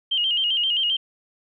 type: tone with vibrato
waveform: sine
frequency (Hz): 3006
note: F#7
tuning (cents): +27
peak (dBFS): -19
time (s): 0.11-0.97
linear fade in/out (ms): 10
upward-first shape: square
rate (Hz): 7.6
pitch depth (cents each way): 77
effects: none